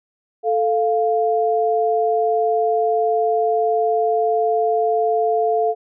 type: tone pair together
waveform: sine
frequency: 440 / 698.5 Hz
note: A4 / F5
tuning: 0 / 0 cents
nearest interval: minor sixth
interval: 800 cents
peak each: -18 dBFS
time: 0.43-5.75 s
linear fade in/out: 50 ms
effects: none